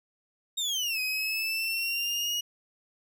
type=exponential two-way sweep; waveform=30% pulse; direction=down then up; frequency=3751 to 2510 to 2898 Hz; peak=-25 dBFS; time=0.57-2.41 s; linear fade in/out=10 ms; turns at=1 s; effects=none